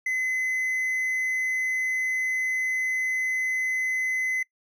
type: tone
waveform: triangle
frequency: 2035 Hz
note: C7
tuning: 49 cents flat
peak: -22 dBFS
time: 0.06-4.43 s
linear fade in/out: 5 ms
effects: noise-tail reverb RT60 0.1 s tail -23 dB re dry